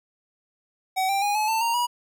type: tone with pitch steps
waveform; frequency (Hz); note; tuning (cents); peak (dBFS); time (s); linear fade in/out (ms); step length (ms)
square; 756 / 787.6 / 820.6 / 855 / 890.8 / 928.1 / 966.9; F#5 / G5 / G#5 / A5 / A5 / A#5 / B5; +37 / +8 / -21 / -50 / +21 / -8 / -37; -22; 0.96-1.87; 20; 130
effects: none